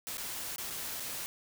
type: noise with dropouts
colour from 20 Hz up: white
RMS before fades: -39 dBFS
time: 0.07-1.26 s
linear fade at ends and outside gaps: 0 ms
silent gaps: 0.171-0.181 / 0.56-0.582 / 0.702-0.706 / 0.999-1.003 s
effects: none